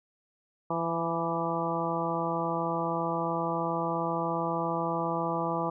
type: harmonic tone with a mistuned harmonic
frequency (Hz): 167.3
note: E3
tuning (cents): +26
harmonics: 1 / 2 / 3 / 4 / 5 / 6 / 7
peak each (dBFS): -35 / -35 / -35 / -35 / -35 / -35 / -35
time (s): 0.7-5.7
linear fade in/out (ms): 5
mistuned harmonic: 6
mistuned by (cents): -30
effects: none